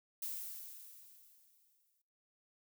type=noise with exponential decay; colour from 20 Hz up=violet; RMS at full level=-40 dBFS; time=0.22-2.02 s; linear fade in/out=5 ms; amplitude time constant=390 ms; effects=noise-tail reverb RT60 0.9 s tail -24 dB re dry